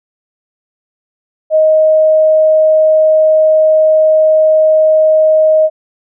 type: tone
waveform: sine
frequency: 626 Hz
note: D#5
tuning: 10 cents sharp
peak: -5 dBFS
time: 1.5-5.7 s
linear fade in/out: 50 ms
effects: none